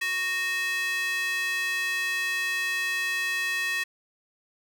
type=tone with high-pass filter; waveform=square; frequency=370 Hz; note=F#4; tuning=in tune; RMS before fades=-28 dBFS; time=0.01-3.84 s; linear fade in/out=10 ms; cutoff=2100 Hz; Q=7; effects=none